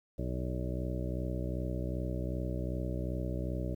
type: harmonic tone with a mistuned harmonic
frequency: 62.6 Hz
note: B1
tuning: 24 cents sharp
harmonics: 1 / 2 / 3 / 4 / 5 / 6 / 7 / 9 / 10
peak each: -36 / -38 / -41 / -46 / -42 / -46 / -47 / -44 / -49 dBFS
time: 0.18-3.75 s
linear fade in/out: 10 ms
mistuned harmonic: 10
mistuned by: -20 cents
effects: 11-bit